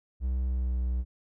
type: tone with pitch glide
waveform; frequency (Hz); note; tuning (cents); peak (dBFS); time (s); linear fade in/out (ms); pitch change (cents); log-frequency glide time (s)
triangle; 63.6 to 62.04; C2 to B1; -48 to +9; -24; 0.2-1.05; 50; -43; 0.46-0.76
effects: none